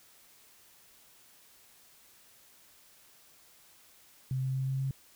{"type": "tone with pitch steps", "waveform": "sine", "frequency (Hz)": [130.81, 131.72, 132.64, 133.56, 134.49], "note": ["C3", "C3", "C3", "C3", "C3"], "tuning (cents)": [0, 12, 24, 36, 48], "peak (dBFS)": -29, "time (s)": [4.31, 4.91], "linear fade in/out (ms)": 2, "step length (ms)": 120, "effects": ["white hiss -60 dBFS RMS until 5.15 s"]}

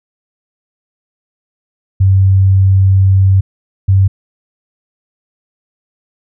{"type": "tone pair in turn", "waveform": "sine", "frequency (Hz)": [96, 96.46], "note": ["G2", "G2"], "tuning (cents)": [-36, -27], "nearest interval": "unison", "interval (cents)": 9, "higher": "second", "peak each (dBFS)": -5, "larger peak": "neither", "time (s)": [[2, 3.41], [3.88, 4.08]], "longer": "first", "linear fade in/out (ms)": 10, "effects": []}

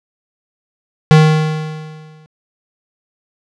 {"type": "tone with exponential decay", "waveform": "square", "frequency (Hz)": 155.56, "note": "D#3", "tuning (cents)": 0, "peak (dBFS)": -3, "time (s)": [1.11, 2.26], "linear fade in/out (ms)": 0, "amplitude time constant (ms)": 250, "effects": ["low-pass 5000 Hz 12 dB/octave"]}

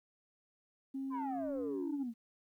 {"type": "tone with pitch glide", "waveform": "sine", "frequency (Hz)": [269.3, 281.7], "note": ["C#4", "C#4"], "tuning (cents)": [-50, 28], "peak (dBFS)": -36, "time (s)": [0.94, 2.04], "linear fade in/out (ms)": 10, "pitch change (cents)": 78, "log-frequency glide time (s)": [1.32, 1.62]}
{"type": "exponential sweep", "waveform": "sine", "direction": "down", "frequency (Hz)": [1066, 220], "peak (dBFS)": -36, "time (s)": [1.1, 2.14], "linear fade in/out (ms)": 50}
{"effects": ["tanh soft clip ceiling -31 dBFS", "12-bit"]}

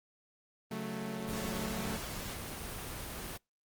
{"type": "chord", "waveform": "sawtooth", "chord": "F# minor", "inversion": "second", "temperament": "equal", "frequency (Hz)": [138.59, 185, 220], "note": ["C#3", "F#3", "A3"], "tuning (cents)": [0, 0, 0], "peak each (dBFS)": [-41, -37, -35], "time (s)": [0.71, 1.97], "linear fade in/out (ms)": 5}
{"type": "noise", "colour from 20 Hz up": "pink", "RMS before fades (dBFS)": -41, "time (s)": [1.27, 3.38], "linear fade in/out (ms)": 20}
{"effects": ["noise-tail reverb RT60 0.2 s tail -26 dB re dry", "Opus 24 kbps"]}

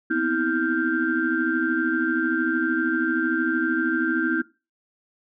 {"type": "tone cluster", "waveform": "sine", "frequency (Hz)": [243.4, 256.4, 324.5, 1402, 1567], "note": ["B3", "C4", "E4", "F6", "G6"], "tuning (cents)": [-25, -35, -27, 6, -1], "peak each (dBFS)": [-31, -28, -23, -31, -25], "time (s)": [0.1, 4.42], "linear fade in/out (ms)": 10, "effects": ["noise-tail reverb RT60 0.3 s tail -20 dB re dry", "tanh soft clip ceiling -9 dBFS"]}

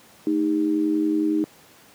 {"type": "tone with amplitude modulation", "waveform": "sine", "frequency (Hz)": 311.1, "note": "D#4", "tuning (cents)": 0, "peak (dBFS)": -15, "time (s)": [0.27, 1.44], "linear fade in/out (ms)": 0, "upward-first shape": "sine", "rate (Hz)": 90.8, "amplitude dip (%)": 75, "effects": ["pink hiss -51 dBFS RMS until 1.94 s", "high-pass 150 Hz 12 dB/octave"]}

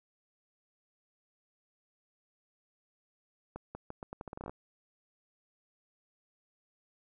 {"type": "accelerating click train", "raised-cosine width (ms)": 1, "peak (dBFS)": -27, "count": 14, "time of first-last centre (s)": [3.56, 4.495], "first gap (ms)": 190, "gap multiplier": 0.81, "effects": []}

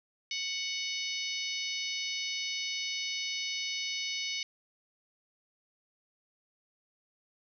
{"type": "harmonic tone with a mistuned harmonic", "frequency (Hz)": 740, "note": "F#5", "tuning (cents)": 0, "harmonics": [3, 4, 5, 6, 7, 8], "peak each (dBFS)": [-38, -39, -40, -41, -41, -42], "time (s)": [0.31, 4.43], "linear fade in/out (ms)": 2, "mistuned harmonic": 8, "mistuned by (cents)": 19, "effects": []}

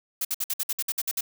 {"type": "noise bursts", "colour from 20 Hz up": "blue", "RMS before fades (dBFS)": -27, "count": 11, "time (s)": [0.21, 1.209], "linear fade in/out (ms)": 5, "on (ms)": 39, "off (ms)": 57, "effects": []}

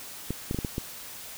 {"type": "clicks", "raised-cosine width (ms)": 3, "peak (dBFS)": -16, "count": 6, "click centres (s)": [0.306, 0.511, 0.546, 0.588, 0.648, 0.781], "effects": ["white hiss -42 dBFS RMS until 1.37 s"]}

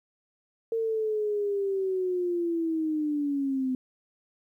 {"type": "linear sweep", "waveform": "sine", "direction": "down", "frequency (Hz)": [456.7, 254.6], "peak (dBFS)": -25, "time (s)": [0.72, 3.75], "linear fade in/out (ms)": 2, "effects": ["11-bit"]}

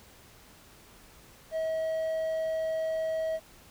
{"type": "tone", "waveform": "triangle", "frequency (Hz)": 641, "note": "E5", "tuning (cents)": -49, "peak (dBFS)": -26, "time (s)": [1.51, 3.4], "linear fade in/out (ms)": 50, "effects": ["pink hiss -55 dBFS RMS until 3.7 s"]}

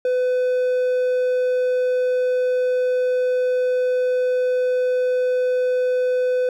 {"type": "tone", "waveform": "triangle", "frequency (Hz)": 503, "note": "B4", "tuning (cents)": 32, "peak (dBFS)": -15, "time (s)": [0.05, 6.49], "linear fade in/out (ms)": 2, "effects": []}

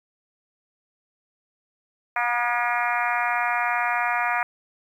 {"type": "harmonic tone with a mistuned harmonic", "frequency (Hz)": 239.9, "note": "A#3", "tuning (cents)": 50, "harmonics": [3, 4, 5, 6, 7, 8, 9, 10], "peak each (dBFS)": [-27, -28, -29, -30, -30, -31, -32, -32], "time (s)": [2.16, 4.43], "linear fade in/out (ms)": 2, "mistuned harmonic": 5, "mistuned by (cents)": 24, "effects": ["9-bit"]}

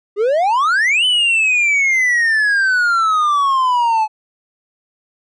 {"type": "exponential two-way sweep", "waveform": "triangle", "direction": "up then down", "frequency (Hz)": [392, 3043, 854], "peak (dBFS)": -10, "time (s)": [0.16, 4.08], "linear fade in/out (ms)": 50, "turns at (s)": 1.05, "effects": ["resampled to 22050 Hz"]}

